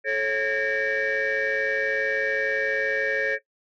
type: tone cluster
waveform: sine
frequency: 434.3 / 547 / 1636 / 1825 / 2298 Hz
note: A4 / C#5 / G#6 / A#6 / D7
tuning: -23 / -23 / -26 / -37 / -38 cents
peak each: -29 / -26 / -27 / -26 / -31 dBFS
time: 0.04-3.39 s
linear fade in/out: 50 ms
effects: noise-tail reverb RT60 0.1 s tail -17 dB re dry + tanh soft clip ceiling -16 dBFS